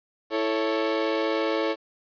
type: chord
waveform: 35% pulse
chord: A major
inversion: second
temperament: equal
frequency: 329.6 / 440 / 554.4 Hz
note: E4 / A4 / C#5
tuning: 0 / 0 / 0 cents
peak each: -26 dBFS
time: 0.3-1.76 s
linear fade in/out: 50 ms
effects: resampled to 11025 Hz + 9-bit